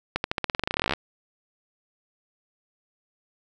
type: accelerating click train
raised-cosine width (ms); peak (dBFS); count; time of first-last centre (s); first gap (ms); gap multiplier
0.3; -8; 22; 0.16-0.936; 81; 0.91
effects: none